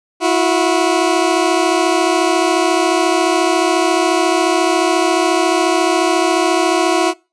20% pulse tone pair together, 329.4 / 363.6 Hz, E4 / F#4, -1 / -30 cents, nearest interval major second, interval 171 cents, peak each -10 dBFS, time 0.2-7.14 s, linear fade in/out 50 ms, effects noise-tail reverb RT60 0.3 s tail -24 dB re dry + resampled to 22050 Hz

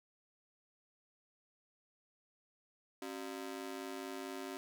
sawtooth ring-modulated tone, 325.6 Hz, E4, 21 cents flat, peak -35 dBFS, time 3.02-4.57 s, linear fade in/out 0 ms, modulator 52.2 Hz, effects none

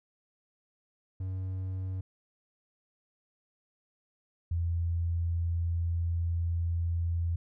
triangle / sine tone pair in turn, 93.8 / 84.71 Hz, F#2 / E2, +24 / +48 cents, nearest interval major second, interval 176 cents, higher first, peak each -30 / -27 dBFS, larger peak second, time 1.2-2.01 / 4.51-7.36 s, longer second, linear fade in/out 5 ms, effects none

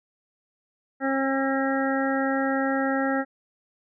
harmonic tone, 269.7 Hz, C#4, 47 cents flat, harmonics 1 / 2 / 3 / 5 / 6 / 7, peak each -25 / -28 / -30 / -32 / -33 / -33 dBFS, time 1-3.25 s, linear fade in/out 50 ms, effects none

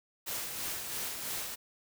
white noise with tremolo, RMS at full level -36 dBFS, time 0.26-1.56 s, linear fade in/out 20 ms, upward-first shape sine, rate 3 Hz, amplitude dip 40%, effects none

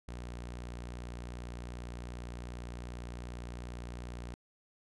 sawtooth tone with vibrato, 60 Hz, B1, 49 cents flat, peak -37 dBFS, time 0.08-4.34 s, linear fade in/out 0 ms, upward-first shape triangle, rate 2.6 Hz, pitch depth 14 cents each way, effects resampled to 24000 Hz

